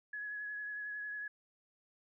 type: tone with vibrato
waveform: sine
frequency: 1685 Hz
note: G#6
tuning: 25 cents sharp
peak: -39 dBFS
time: 0.13-1.28 s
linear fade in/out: 5 ms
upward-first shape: sine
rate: 11 Hz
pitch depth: 19 cents each way
effects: none